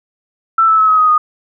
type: tone with pitch steps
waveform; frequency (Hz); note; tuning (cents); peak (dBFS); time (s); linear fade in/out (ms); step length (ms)
sine; 1331 / 1311.2 / 1291.6 / 1272.4 / 1253.4 / 1234.7; E6 / E6 / E6 / D#6 / D#6 / D#6; +16 / -10 / -36 / +38 / +12 / -14; -7; 0.58-1.18; 5; 100
effects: none